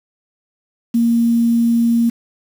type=tone with quantisation; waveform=sine; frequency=233.1 Hz; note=A#3; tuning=in tune; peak=-11 dBFS; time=0.94-2.1 s; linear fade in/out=10 ms; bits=6; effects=none